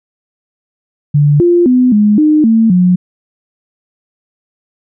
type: tone with pitch steps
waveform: sine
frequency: 146 / 348.3 / 251.7 / 209.1 / 305.2 / 224.6 / 180.4 Hz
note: D3 / F4 / B3 / G#3 / D#4 / A3 / F#3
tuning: -10 / -5 / +33 / +12 / -33 / +36 / -44 cents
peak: -5 dBFS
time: 1.14-2.96 s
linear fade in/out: 10 ms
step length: 260 ms
effects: none